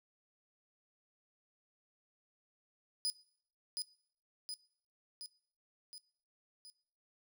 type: tone with echo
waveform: 35% pulse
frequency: 4974 Hz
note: D#8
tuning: 1 cent flat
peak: -31 dBFS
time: 3.05-3.1 s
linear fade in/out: 0 ms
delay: 720 ms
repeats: 5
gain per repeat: -4 dB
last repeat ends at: 6.7 s
effects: noise-tail reverb RT60 0.6 s tail -22 dB re dry